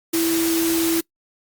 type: tone in noise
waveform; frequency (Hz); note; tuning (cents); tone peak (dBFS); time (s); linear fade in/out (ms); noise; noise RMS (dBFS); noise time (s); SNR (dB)
sine; 330.8; E4; +6; -18; 0.13-1.01; 10; white; -25; 0.13-1.01; +4
effects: noise-tail reverb RT60 0.1 s tail -23 dB re dry + Opus 48 kbps